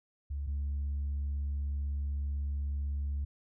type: tone pair in turn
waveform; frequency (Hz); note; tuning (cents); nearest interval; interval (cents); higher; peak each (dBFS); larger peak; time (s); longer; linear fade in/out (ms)
sine; 71 / 71; C#2 / C#2; +42 / +42; unison; 0; neither; -32 / -29; second; 0.3-0.47 / 0.47-3.25; second; 10
effects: tanh soft clip ceiling -29 dBFS